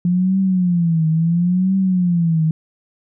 sine tone with vibrato, 174.61 Hz, F3, in tune, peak -13 dBFS, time 0.05-2.51 s, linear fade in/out 2 ms, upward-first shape triangle, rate 0.73 Hz, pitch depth 180 cents each way, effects none

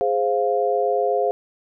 sine chord, F minor, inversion first, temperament equal, 415.3 / 523.3 / 698.5 Hz, Ab4 / C5 / F5, 0 / 0 / 0 cents, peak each -22 dBFS, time 0.01-1.31 s, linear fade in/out 0 ms, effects none

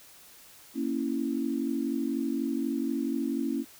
sine chord, A# diminished, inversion none, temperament equal, 233.1 / 277.2 / 329.6 Hz, A#3 / C#4 / E4, 0 / 0 / 0 cents, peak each -32 / -30 / -33 dBFS, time 0.74-3.65 s, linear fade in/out 50 ms, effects white hiss -53 dBFS RMS until 3.79 s

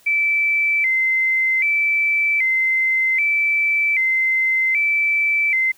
sine tone with vibrato, 2192 Hz, C#7, 20 cents flat, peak -15 dBFS, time 0.06-5.72 s, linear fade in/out 10 ms, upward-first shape square, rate 0.64 Hz, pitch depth 99 cents each way, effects white hiss -53 dBFS RMS until 5.77 s

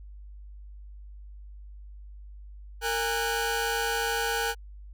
sawtooth tone cluster, 458.9 / 815 / 1484 Hz, A#4 / G#5 / F#6, -27 / -33 / +5 cents, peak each -27 dBFS, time 2.81-4.55 s, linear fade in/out 50 ms, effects added 50 Hz sine -42 dBFS peak until 4.93 s

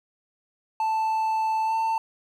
triangle tone with pitch glide, 881 to 894.3 Hz, A5 to A5, +2 to +28 cents, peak -20 dBFS, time 0.8-1.98 s, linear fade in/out 2 ms, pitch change +26 cents, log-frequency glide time 1.65-1.75 s, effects 10-bit

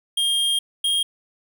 square tone pair in turn, 3221 / 3236 Hz, G7 / G#7, +46 / -46 cents, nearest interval unison, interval 8 cents, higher second, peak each -19 dBFS, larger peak neither, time 0.17-0.59 / 0.84-1.03 s, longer first, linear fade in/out 5 ms, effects none

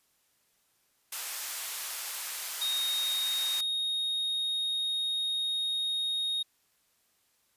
white high-pass noise, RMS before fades -36 dBFS, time 1.12-3.61 s, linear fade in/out 5 ms, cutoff 850 Hz, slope 12 dB/octave
triangle tone, 3729 Hz, A#7, in tune, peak -27 dBFS, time 2.61-6.43 s, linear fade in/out 10 ms
effects white hiss -71 dBFS RMS until 7.56 s + resampled to 32000 Hz

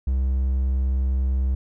triangle tone, 65.41 Hz, C2, in tune, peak -17 dBFS, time 0.07-1.55 s, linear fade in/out 5 ms, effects none

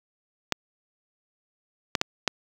clicks, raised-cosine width 0.2 ms, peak -4 dBFS, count 4, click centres 0.523 / 1.952 / 2.014 / 2.277 s, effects high-pass 100 Hz 12 dB/octave + 7-bit

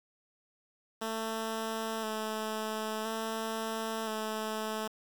10% pulse tone with vibrato, 220 Hz, A3, in tune, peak -25 dBFS, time 1.01-4.88 s, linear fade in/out 10 ms, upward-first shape square, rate 0.49 Hz, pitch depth 21 cents each way, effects 9-bit

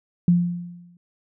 sine tone with exponential decay, 174.61 Hz, F3, in tune, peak -11 dBFS, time 0.28-0.97 s, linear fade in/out 2 ms, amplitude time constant 150 ms, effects none

